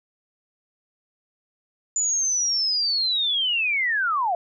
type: linear sweep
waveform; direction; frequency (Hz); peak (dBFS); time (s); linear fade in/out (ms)
sine; down; 7040 to 659.3; -20; 1.96-4.35; 2
effects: none